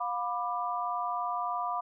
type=chord; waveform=sine; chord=B diminished; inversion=second; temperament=just; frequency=711.2 / 987.8 / 1185.3 Hz; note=F5 / B5 / D6; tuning=+31 / 0 / +16 cents; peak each=-34 dBFS; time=0-1.81 s; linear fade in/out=10 ms; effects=none